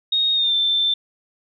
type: tone with pitch glide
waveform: sine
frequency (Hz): 3729 to 3554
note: A#7 to A7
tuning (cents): 0 to +17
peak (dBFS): -16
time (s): 0.12-0.94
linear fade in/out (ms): 5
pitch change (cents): -83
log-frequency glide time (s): 0.34-0.54
effects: none